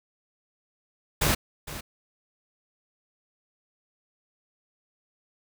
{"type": "noise with echo", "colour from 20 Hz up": "pink", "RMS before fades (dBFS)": -23, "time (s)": [1.21, 1.35], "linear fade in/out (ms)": 10, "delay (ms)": 460, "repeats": 1, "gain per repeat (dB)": -14, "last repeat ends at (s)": 1.81, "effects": []}